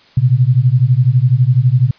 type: beating tone pair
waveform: sine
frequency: 120.1 / 132.1 Hz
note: B2 / C3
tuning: -48 / +17 cents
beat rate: 12 Hz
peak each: -11 dBFS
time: 0.17-1.91 s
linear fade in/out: 5 ms
effects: white hiss -47 dBFS RMS until 1.98 s + resampled to 11025 Hz